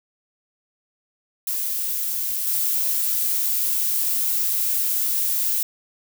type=noise with level steps; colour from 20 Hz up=violet; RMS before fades=-25 / -22 dBFS; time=1.47-5.63 s; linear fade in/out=2 ms; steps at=2.47 s; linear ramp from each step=5 ms; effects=none